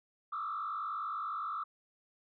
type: tone with frequency modulation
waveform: sine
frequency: 1244.5 Hz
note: D#6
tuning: in tune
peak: -34 dBFS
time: 0.32-1.64 s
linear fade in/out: 10 ms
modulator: 49.8 Hz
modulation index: 1.9
effects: tanh soft clip ceiling -30 dBFS